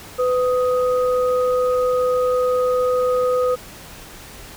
sine tone pair together, 501.7 / 1250 Hz, B4 / D#6, +27 / +8 cents, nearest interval octave + major third, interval 1581 cents, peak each -16 / -24 dBFS, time 0.18-3.56 s, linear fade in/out 20 ms, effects pink hiss -39 dBFS RMS until 4.56 s

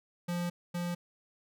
square tone pair in turn, 174.61 / 174.61 Hz, F3 / F3, 0 / 0 cents, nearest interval unison, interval 0 cents, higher neither, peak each -32 / -33 dBFS, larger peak first, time 0.28-0.5 / 0.74-0.95 s, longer first, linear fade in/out 10 ms, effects none

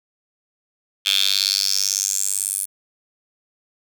10% pulse tone with high-pass filter sweep, 98 Hz, G2, in tune, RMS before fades -21 dBFS, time 1.05-2.66 s, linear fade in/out 20 ms, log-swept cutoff 3200 to 10000 Hz, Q 4.8, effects none

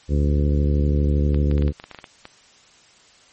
harmonic tone, 72.6 Hz, D2, 19 cents flat, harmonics 1 / 2 / 3 / 4 / 5 / 6 / 7, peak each -17 / -23 / -27 / -29 / -31 / -33 / -34 dBFS, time 0.08-1.73 s, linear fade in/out 50 ms
clicks, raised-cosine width 0.3 ms, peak -20 dBFS, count 12, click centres 1.345 / 1.513 / 1.58 / 1.623 / 1.68 / 1.799 / 1.84 / 1.913 / 1.947 / 1.988 / 2.042 / 2.254 s
effects white hiss -52 dBFS RMS until 3.32 s + MP3 32 kbps

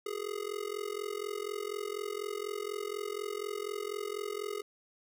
square tone with amplitude modulation, 415.3 Hz, G#4, in tune, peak -32 dBFS, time 0.06-4.62 s, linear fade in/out 5 ms, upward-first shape sine, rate 44.1 Hz, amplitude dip 95%, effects none

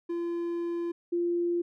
triangle / sine tone pair in turn, 342.2 / 346.2 Hz, F4 / F4, -35 / -15 cents, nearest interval unison, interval 20 cents, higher second, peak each -27 / -25 dBFS, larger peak second, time 0.09-0.92 / 1.12-1.62 s, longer first, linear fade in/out 10 ms, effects none

